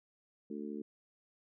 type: harmonic tone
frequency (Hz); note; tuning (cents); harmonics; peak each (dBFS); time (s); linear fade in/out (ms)
73.42; D2; 0; 3 / 4 / 5 / 6; -42 / -44 / -46 / -48; 0.5-0.82; 5
effects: none